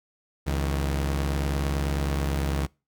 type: tone pair together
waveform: sawtooth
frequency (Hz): 69.21 / 157.9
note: C#2 / D#3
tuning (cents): -2 / +26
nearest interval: octave + major second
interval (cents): 1428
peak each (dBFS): -21 / -28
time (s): 0.46-2.67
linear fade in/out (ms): 20
effects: noise-tail reverb RT60 0.3 s tail -25 dB re dry